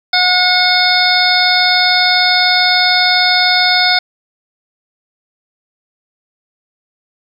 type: harmonic tone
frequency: 727 Hz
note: F#5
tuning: 31 cents flat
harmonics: 1 / 2 / 3 / 5 / 6 / 7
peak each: -16 / -16 / -16 / -16 / -16 / -16 dBFS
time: 0.13-3.99 s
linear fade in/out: 5 ms
effects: 7-bit